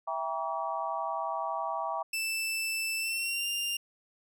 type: chord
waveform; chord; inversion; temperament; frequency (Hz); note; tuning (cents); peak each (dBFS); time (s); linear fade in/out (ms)
sine; E diminished seventh; none; just; 659.3 / 791.1 / 949.3 / 1139.2; E5 / G5 / Bb5 / Db6; 0 / +16 / +31 / +47; -36; 0.07-2.03; 10
type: tone with pitch glide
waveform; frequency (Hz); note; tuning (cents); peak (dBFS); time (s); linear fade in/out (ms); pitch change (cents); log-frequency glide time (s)
sawtooth; 2648 to 2796; E7 to F7; +7 to +1; -27; 2.13-3.77; 5; +94; 2.97-3.47
effects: none